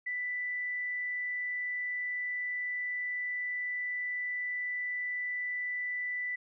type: tone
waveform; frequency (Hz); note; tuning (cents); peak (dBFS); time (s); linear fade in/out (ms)
sine; 1982; B6; +6; -32; 0.06-6.36; 10
effects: none